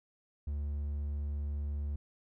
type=tone; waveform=triangle; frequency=72.6 Hz; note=D2; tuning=19 cents flat; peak=-31 dBFS; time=0.47-1.96 s; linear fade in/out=5 ms; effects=none